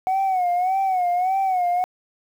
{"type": "tone with vibrato", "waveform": "sine", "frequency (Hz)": 740, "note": "F#5", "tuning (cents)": 0, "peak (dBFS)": -16, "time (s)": [0.07, 1.84], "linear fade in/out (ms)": 0, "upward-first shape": "sine", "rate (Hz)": 1.7, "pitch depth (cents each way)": 88, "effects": ["tanh soft clip ceiling -16 dBFS", "8-bit"]}